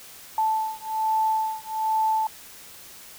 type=beating tone pair; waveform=sine; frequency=877 / 878.2 Hz; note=A5 / A5; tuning=-6 / -4 cents; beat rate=1.2 Hz; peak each=-25 dBFS; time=0.38-2.27 s; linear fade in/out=2 ms; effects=white hiss -45 dBFS RMS until 3.18 s